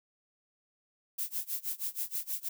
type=noise with tremolo; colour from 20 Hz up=violet; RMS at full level=-33 dBFS; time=1.18-2.49 s; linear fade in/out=10 ms; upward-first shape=sine; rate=6.3 Hz; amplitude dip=95%; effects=none